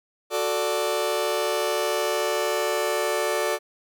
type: chord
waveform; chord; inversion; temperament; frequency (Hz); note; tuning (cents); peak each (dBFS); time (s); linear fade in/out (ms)
sawtooth; D major; first; just; 367.1 / 440.5 / 587.3; F#4 / A4 / D5; -14 / +2 / 0; -25 / -23 / -22; 0.3-3.59; 50
effects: none